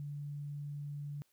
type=tone; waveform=sine; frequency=144.9 Hz; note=D3; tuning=23 cents flat; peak=-39 dBFS; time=0-1.22 s; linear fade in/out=0 ms; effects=white hiss -75 dBFS RMS until 1.32 s